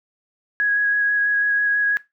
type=tone with vibrato; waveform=sine; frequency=1661.2 Hz; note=G#6; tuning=in tune; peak=-16 dBFS; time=0.6-1.97 s; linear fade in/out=0 ms; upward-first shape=square; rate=6.1 Hz; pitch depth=9 cents each way; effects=noise-tail reverb RT60 0.2 s tail -18 dB re dry